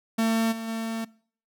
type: tone with level steps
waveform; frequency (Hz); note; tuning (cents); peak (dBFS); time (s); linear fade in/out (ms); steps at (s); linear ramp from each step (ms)
45% pulse; 225.3; A3; +41; -21 / -31 / -28; 0.18-1.05; 10; 0.51 / 0.67; 20
effects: noise-tail reverb RT60 0.5 s tail -22 dB re dry